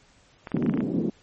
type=clicks; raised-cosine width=0.5 ms; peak=-20 dBFS; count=9; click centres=0.472 / 0.518 / 0.568 / 0.625 / 0.663 / 0.696 / 0.739 / 0.775 / 0.806 s
type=band-pass noise; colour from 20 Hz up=white; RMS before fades=-25 dBFS; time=0.54-1.1 s; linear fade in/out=5 ms; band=170 to 300 Hz; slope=24 dB/octave
effects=pink hiss -58 dBFS RMS until 1.22 s + MP3 32 kbps